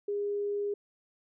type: tone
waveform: sine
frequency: 408.2 Hz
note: G#4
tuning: 30 cents flat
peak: -29 dBFS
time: 0.08-0.74 s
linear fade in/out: 5 ms
effects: none